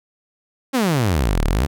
sawtooth exponential two-way sweep, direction down then up, 280.7 to 33.89 to 78.5 Hz, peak -12 dBFS, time 0.73-1.67 s, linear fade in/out 20 ms, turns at 1.44 s, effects none

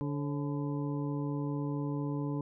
harmonic tone with a mistuned harmonic, 144.4 Hz, D3, 29 cents flat, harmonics 1 / 2 / 3 / 4 / 6 / 7, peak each -34 / -35 / -42 / -48 / -49 / -48 dBFS, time 0.01-2.41 s, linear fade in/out 0 ms, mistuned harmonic 4, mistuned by -100 cents, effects none

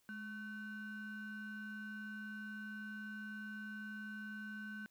triangle ring-modulated tone, 655 Hz, E5, 11 cents flat, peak -39 dBFS, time 0.09-4.86 s, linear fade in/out 0 ms, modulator 866 Hz, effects white hiss -75 dBFS RMS until 4.9 s

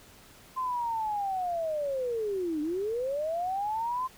sine linear two-way sweep, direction down then up, 1046.5 to 292.9 to 1046.5 Hz, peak -28 dBFS, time 0.56-4.08 s, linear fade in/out 20 ms, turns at 2.61 s, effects pink hiss -54 dBFS RMS until 4.17 s

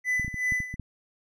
triangle tone with tremolo, 2000 Hz, B6, 21 cents sharp, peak -21 dBFS, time 0.04-0.76 s, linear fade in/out 50 ms, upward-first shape sine, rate 2.7 Hz, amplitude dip 80%
clicks, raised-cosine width 5 ms, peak -23 dBFS, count 8, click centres 0.197 / 0.247 / 0.28 / 0.343 / 0.522 / 0.603 / 0.741 / 0.797 s
effects none

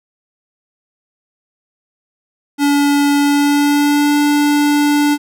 square tone with pitch glide, 286.1 to 292.3 Hz, D4 to D4, -45 to -8 cents, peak -11 dBFS, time 2.58-5.18 s, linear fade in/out 50 ms, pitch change +37 cents, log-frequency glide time 3.18-4.18 s, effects none

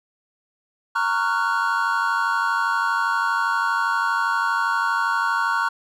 triangle chord, Gb major seventh, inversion first, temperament just, 925 / 1110 / 1387.5 / 1480 Hz, Bb5 / Db6 / F6 / Gb6, -14 / +2 / -12 / 0 cents, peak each -23 dBFS, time 0.95-5.69 s, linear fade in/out 10 ms, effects none

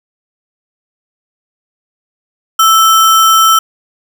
sine tone with sample-and-hold, 1318.5 Hz, E6, in tune, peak -4 dBFS, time 2.59-3.59 s, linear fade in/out 5 ms, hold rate 4410 Hz, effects none

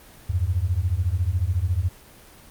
sine beating tone pair, 82.4 / 96.4 Hz, E2 / G2, 0 / -28 cents, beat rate 14 Hz, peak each -23 dBFS, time 0.29-1.89 s, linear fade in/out 10 ms, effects pink hiss -48 dBFS RMS until 2.5 s + Opus 24 kbps

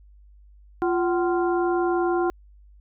harmonic tone with a mistuned harmonic, 347.9 Hz, F4, 7 cents flat, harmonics 1 / 2 / 3 / 4, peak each -21 / -27 / -31 / -33 dBFS, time 0.82-2.3 s, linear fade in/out 0 ms, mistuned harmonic 2, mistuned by +140 cents, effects added 50 Hz sine -48 dBFS peak until 2.8 s

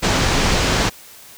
pink low-pass noise, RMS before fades -17 dBFS, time 0.02-0.9 s, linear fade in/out 20 ms, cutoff 7100 Hz, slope 24 dB/octave, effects white hiss -42 dBFS RMS until 1.37 s

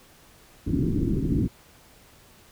white low-pass noise, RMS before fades -24 dBFS, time 0.66-1.48 s, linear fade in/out 20 ms, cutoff 340 Hz, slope 48 dB/octave, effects pink hiss -54 dBFS RMS until 2.51 s

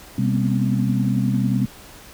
sine tone cluster, 128 / 198.9 / 237.8 / 248.8 / 266.8 Hz, C3 / G3 / A#3 / B3 / C4, -38 / +25 / +35 / +13 / +34 cents, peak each -21 / -21 / -27 / -26 / -28 dBFS, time 0.18-1.66 s, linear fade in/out 5 ms, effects pink hiss -43 dBFS RMS until 2.13 s

